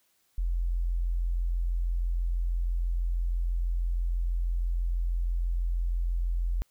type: tone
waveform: sine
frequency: 43.08 Hz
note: F1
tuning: 23 cents flat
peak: -25 dBFS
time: 0.38-6.62 s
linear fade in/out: 0 ms
effects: white hiss -70 dBFS RMS until 6.7 s